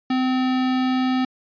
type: tone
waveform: square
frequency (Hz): 257.1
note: C4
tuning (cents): -30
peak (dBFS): -19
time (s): 0.1-1.25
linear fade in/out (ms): 5
effects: resampled to 11025 Hz